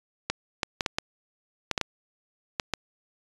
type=clicks; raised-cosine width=0.2 ms; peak=-8 dBFS; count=10; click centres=0.3 / 0.632 / 0.808 / 0.862 / 0.985 / 1.713 / 1.778 / 1.813 / 2.598 / 2.737 s; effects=resampled to 22050 Hz